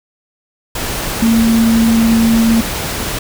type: tone in noise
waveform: sine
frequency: 227.4 Hz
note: A#3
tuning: 43 cents flat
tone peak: -8 dBFS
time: 1.22-2.61 s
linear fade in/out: 5 ms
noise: pink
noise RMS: -20 dBFS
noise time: 0.75-3.19 s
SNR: +9 dB
effects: none